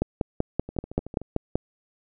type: two click trains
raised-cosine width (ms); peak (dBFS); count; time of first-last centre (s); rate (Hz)
2; -23 / -9; 8 / 9; 0.69-1.216 / 0.02-1.556; 13.3 / 5.21
effects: none